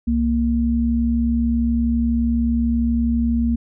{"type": "tone pair together", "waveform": "sine", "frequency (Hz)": [65.41, 232.9], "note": ["C2", "A#3"], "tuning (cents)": [0, -1], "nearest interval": "octave + minor seventh", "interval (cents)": 2199, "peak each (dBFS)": [-21, -17], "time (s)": [0.07, 3.56], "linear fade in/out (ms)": 10, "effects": []}